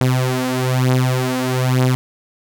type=beating tone pair; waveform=sawtooth; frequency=127.5 / 128.6 Hz; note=C3 / C3; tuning=-44 / -30 cents; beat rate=1.1 Hz; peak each=-13 / -15 dBFS; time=0.01-1.95 s; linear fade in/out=0 ms; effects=none